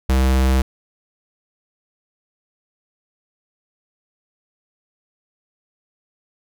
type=tone; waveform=square; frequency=65.41 Hz; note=C2; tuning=in tune; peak=-14 dBFS; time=0.09-0.62 s; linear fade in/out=5 ms; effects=none